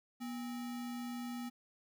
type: tone with sample-and-hold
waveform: sine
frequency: 242.1 Hz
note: B3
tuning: 34 cents flat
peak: -39 dBFS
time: 0.2-1.5 s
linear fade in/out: 20 ms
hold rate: 1050 Hz
effects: none